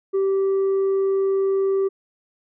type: tone with tanh clipping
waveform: sine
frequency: 388.6 Hz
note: G4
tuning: 15 cents flat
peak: -18 dBFS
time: 0.13-1.89 s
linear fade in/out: 20 ms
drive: 2 dB
effects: none